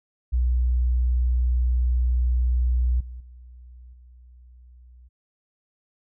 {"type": "tone with level steps", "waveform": "sine", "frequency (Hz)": 61.4, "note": "B1", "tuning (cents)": -9, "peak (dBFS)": [-18, -34, -42, -46], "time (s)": [0.32, 5.09], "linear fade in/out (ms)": 20, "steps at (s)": [3, 3.2, 3.93], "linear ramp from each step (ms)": 5, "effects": []}